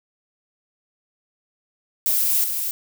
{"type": "noise with echo", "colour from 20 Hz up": "violet", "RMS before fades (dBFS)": -20, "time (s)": [2.06, 2.44], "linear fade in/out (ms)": 0, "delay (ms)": 270, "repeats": 1, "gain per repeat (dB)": -5, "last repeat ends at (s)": 2.71, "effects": []}